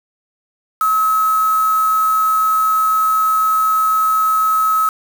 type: tone with quantisation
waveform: sine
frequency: 1286 Hz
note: E6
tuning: 43 cents flat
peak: -12 dBFS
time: 0.81-4.89 s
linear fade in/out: 2 ms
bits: 4
effects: none